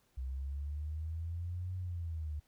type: linear two-way sweep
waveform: sine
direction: up then down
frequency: 63.2 to 92.5 to 73.4 Hz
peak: -36 dBFS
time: 0.17-2.4 s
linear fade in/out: 10 ms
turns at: 1.76 s
effects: pink hiss -73 dBFS RMS until 2.47 s